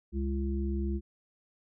harmonic tone, 68.3 Hz, C#2, 25 cents flat, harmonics 1 / 3 / 5, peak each -30 / -35 / -37 dBFS, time 0.12-1.01 s, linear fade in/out 50 ms, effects none

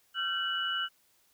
sine tone cluster, 1371 / 1543 / 2947 Hz, F6 / G6 / F#7, -32 / -28 / -8 cents, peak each -35 / -35 / -32 dBFS, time 0.14-0.89 s, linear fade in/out 50 ms, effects white hiss -68 dBFS RMS until 1.33 s

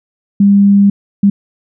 sine tone bursts at uneven times, 200.3 Hz, G3, 38 cents sharp, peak -4 dBFS, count 2, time 0.4-0.9 / 1.23-1.3 s, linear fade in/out 5 ms, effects none

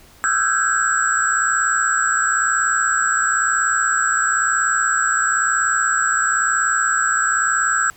sine tone cluster, 1307 / 1368 / 1530 / 1646 / 7720 Hz, E6 / F6 / G6 / G#6 / B8, -15 / -36 / -42 / -16 / -40 cents, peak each -22 dBFS, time 0.24-7.9 s, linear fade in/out 0 ms, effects pink hiss -48 dBFS RMS until 7.96 s

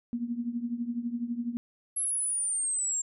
sine tone with tremolo, 237.6 Hz, A#3, 33 cents sharp, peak -26 dBFS, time 0.13-1.57 s, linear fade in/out 0 ms, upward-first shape triangle, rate 12 Hz, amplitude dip 85%
sine exponential sweep, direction down, 11175 to 7370 Hz, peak -27 dBFS, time 1.96-3.02 s, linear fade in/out 10 ms
effects none

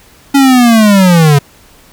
square linear sweep, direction down, 281.4 to 138.5 Hz, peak -4 dBFS, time 0.34-1.39 s, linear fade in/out 10 ms, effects pink hiss -42 dBFS RMS until 1.92 s

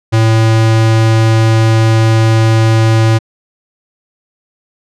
square tone, 111.9 Hz, A2, 30 cents sharp, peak -7 dBFS, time 0.12-3.19 s, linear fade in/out 20 ms, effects low-pass 7000 Hz 12 dB/octave

